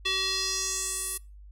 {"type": "tone with band-pass filter sweep", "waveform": "square", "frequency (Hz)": 380.2, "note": "F#4", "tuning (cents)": 47, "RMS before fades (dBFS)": -30, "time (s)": [0.05, 1.18], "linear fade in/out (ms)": 10, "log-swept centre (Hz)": [3300, 11000], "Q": 2.9, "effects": ["noise-tail reverb RT60 0.3 s tail -24 dB re dry", "added 50 Hz sine -45 dBFS peak until 1.51 s"]}